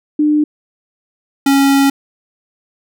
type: tone pair in turn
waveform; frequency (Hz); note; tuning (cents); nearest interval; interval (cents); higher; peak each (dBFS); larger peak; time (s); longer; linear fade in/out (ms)
sine / square; 300 / 276; D4 / C#4; +37 / -7; minor second; 144; first; -9; neither; 0.19-0.44 / 1.46-1.9; second; 5
effects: none